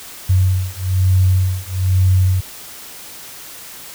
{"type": "beating tone pair", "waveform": "sine", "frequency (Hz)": [92.5, 93.6], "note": ["F#2", "F#2"], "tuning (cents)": [0, 20], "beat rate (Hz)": 1.1, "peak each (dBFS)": -15, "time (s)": [0.29, 2.41], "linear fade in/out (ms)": 10, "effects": ["white hiss -35 dBFS RMS until 3.94 s"]}